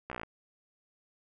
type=slowing click train; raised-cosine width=0.5 ms; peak=-23 dBFS; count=9; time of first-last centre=0.1-0.233 s; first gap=15 ms; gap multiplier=1.03; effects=none